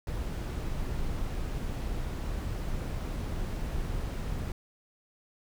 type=noise; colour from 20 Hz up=brown; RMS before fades=-33 dBFS; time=0.07-4.52 s; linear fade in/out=2 ms; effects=none